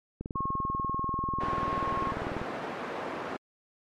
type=click train; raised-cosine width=3 ms; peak=-22 dBFS; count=46; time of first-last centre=0.21-2.416 s; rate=20.4 Hz
type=tone; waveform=sine; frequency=1084 Hz; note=C#6; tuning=39 cents flat; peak=-29 dBFS; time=0.35-2.12 s; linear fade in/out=10 ms
type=band-pass noise; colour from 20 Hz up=pink; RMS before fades=-36 dBFS; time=1.4-3.37 s; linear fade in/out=10 ms; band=300 to 1500 Hz; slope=12 dB/octave
effects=MP3 64 kbps